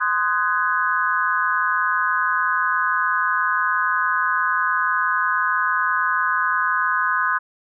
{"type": "chord", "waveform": "sine", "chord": "Ab dominant seventh", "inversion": "first", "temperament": "just", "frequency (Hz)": [1038.3, 1245.9, 1495.1, 1661.2], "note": ["C6", "Eb6", "Gb6", "Ab6"], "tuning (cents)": [-14, 2, 18, 0], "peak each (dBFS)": [-23, -23, -22, -25], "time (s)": [0, 7.39], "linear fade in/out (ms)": 20, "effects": []}